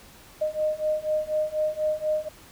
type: beating tone pair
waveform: sine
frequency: 613 / 617.1 Hz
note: D#5 / D#5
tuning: -26 / -14 cents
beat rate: 4.1 Hz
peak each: -27 / -26 dBFS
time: 0.41-2.29 s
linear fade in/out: 10 ms
effects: pink hiss -50 dBFS RMS until 2.51 s